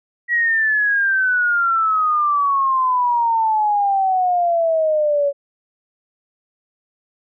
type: exponential sweep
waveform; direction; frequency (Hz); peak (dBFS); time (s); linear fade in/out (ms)
sine; down; 1926 to 560; -14; 0.28-5.33; 50
effects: none